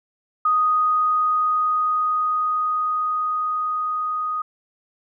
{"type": "tone with level ramp", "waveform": "sine", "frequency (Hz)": 1244.5, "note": "D#6", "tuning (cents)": 0, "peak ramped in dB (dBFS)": [-15, -22], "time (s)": [0.45, 4.42], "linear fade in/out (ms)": 5, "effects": []}